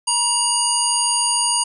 harmonic tone, 953 Hz, A#5, 38 cents sharp, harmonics 1 / 3 / 5 / 7 / 9 / 10, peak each -23 / -26 / -24 / -25 / -26 / -20 dBFS, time 0.07-1.64 s, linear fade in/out 10 ms, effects none

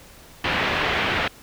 white low-pass noise, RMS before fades -23 dBFS, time 0.44-1.28 s, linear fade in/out 5 ms, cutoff 2900 Hz, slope 24 dB/octave, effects pink hiss -47 dBFS RMS until 1.42 s

